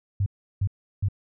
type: tone bursts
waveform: sine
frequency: 98.7 Hz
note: G2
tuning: 12 cents sharp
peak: -20 dBFS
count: 3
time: 0.2-1.086 s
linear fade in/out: 5 ms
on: 62 ms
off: 350 ms
effects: none